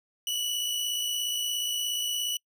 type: tone pair together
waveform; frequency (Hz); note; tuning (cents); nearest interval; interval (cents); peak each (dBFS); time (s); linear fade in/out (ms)
sawtooth; 2898 / 2955; F#7 / F#7; -37 / -3; unison; 34; -35 / -25; 0.27-2.37; 2
effects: noise-tail reverb RT60 0.1 s tail -26 dB re dry